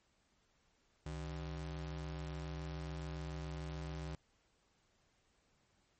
square ring-modulated tone, 112.4 Hz, A2, 37 cents sharp, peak -39 dBFS, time 1.06-4.15 s, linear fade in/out 0 ms, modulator 43.5 Hz, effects pink hiss -75 dBFS RMS until 5.99 s + MP3 32 kbps

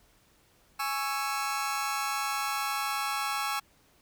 sawtooth chord, C# minor, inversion second, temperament just, 831.5 / 1108.7 / 1330.5 Hz, G#5 / C#6 / E6, +2 / 0 / +16 cents, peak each -30 dBFS, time 0.79-3.6 s, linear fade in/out 10 ms, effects pink hiss -64 dBFS RMS until 4.01 s

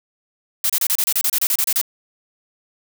blue noise bursts, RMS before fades -18 dBFS, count 14, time 0.64-1.814 s, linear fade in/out 2 ms, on 56 ms, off 30 ms, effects none

